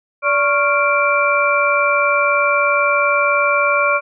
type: tone cluster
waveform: sine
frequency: 580 / 1102 / 1392 / 2349 Hz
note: D5 / C#6 / F6 / D7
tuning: -22 / -11 / -6 / 0 cents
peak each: -18 dBFS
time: 0.22-4.01 s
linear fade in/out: 50 ms
effects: none